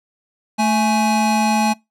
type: tone pair together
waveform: square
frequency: 220 / 837.1 Hz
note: A3 / G#5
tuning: 0 / +13 cents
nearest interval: octave + major seventh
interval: 2313 cents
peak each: -18 dBFS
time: 0.58-1.74 s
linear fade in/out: 20 ms
effects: noise-tail reverb RT60 0.2 s tail -24 dB re dry + low-pass 11000 Hz 12 dB/octave